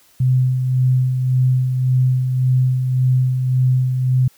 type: tone with tremolo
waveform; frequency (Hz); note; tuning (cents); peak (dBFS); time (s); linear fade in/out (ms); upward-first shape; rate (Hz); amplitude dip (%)
sine; 128.2; C3; -35; -11; 0.2-4.28; 5; sine; 1.8; 45
effects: white hiss -53 dBFS RMS until 4.37 s